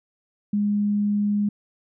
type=tone; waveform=sine; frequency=206 Hz; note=G#3; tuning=14 cents flat; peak=-19 dBFS; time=0.53-1.49 s; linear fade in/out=5 ms; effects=none